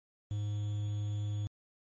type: tone with quantisation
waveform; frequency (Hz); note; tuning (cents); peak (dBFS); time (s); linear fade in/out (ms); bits
triangle; 103.83; G#2; 0; -30; 0.31-1.47; 0; 9
effects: MP3 32 kbps